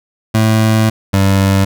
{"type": "tone pair in turn", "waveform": "25% pulse", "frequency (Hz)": [110, 97.45], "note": ["A2", "G2"], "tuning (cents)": [0, -10], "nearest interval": "major second", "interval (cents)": 210, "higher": "first", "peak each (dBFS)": -5, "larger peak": "neither", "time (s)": [[0.34, 0.9], [1.13, 1.65]], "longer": "first", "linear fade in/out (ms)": 10, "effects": []}